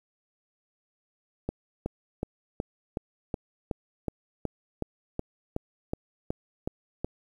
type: click train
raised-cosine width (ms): 2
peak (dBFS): -16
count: 16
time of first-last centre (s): 1.49-7.046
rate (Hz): 2.7
effects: 9-bit